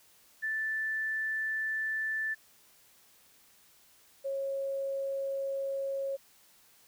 sine tone pair in turn, 1760 / 546.7 Hz, A6 / C#5, 0 / -24 cents, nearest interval octave + minor sixth, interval 2024 cents, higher first, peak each -30 / -31 dBFS, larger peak first, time 0.42-2.35 / 4.24-6.17 s, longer neither, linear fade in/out 20 ms, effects white hiss -62 dBFS RMS until 6.87 s

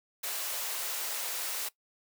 white high-pass noise, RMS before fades -35 dBFS, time 0.23-1.69 s, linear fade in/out 10 ms, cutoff 420 Hz, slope 24 dB/octave, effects noise-tail reverb RT60 0.1 s tail -19 dB re dry

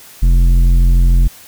sine tone with tanh clipping, 43.48 Hz, F1, 7 cents flat, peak -8 dBFS, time 0.22-1.28 s, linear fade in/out 10 ms, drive 10 dB, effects white hiss -39 dBFS RMS until 1.47 s

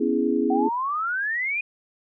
sine chord, C# minor seventh, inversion third, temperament equal, 246.9 / 277.2 / 329.6 / 415.3 Hz, B3 / C#4 / E4 / G#4, 0 / 0 / 0 / 0 cents, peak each -25 dBFS, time 0-0.69 s, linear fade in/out 10 ms
sine exponential sweep, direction up, 740 to 2489 Hz, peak -23 dBFS, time 0.5-1.61 s, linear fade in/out 5 ms
effects none

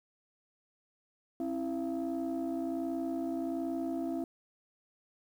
sine tone cluster, 267.9 / 329.2 / 679 Hz, C4 / E4 / F5, +41 / -2 / -49 cents, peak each -34 / -34 / -39 dBFS, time 1.4-4.24 s, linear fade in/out 2 ms, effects tanh soft clip ceiling -27 dBFS + 10-bit

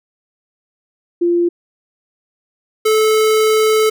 sine / square tone pair in turn, 346 / 434.7 Hz, F4 / A4, -16 / -21 cents, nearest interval major third, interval 395 cents, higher second, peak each -11 dBFS, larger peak neither, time 1.21-1.49 / 2.85-3.9 s, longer second, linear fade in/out 10 ms, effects none

